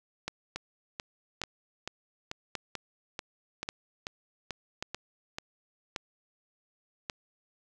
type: two click trains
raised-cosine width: 0.2 ms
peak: -16 / -18 dBFS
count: 7 / 12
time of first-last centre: 0.28-7.098 / 0.56-5.385 s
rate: 0.88 / 2.28 Hz
effects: none